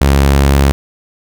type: tone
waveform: sawtooth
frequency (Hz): 69.3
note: C#2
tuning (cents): 0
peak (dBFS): -3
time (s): 0.01-0.72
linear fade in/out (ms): 0
effects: none